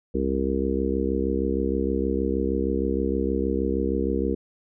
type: harmonic tone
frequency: 66.4 Hz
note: C2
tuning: 26 cents sharp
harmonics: 1 / 3 / 4 / 5 / 6 / 7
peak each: -29 / -29 / -29 / -29 / -29 / -29 dBFS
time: 0.14-4.35 s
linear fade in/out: 10 ms
effects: none